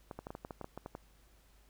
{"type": "clicks", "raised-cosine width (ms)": 1, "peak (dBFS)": -28, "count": 12, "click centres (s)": [0.112, 0.19, 0.269, 0.305, 0.351, 0.449, 0.508, 0.613, 0.644, 0.776, 0.861, 0.951], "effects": ["added 50 Hz sine -63 dBFS peak until 1.69 s", "pink hiss -68 dBFS RMS until 1.69 s"]}